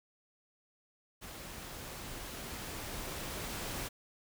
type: noise with level ramp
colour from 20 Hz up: pink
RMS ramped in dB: -47 to -39 dBFS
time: 1.21-3.89 s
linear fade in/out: 20 ms
effects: none